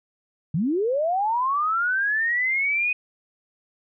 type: linear sweep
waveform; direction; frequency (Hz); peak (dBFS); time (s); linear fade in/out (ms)
sine; up; 138.59 to 2506; -20; 0.54-2.93; 5
effects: none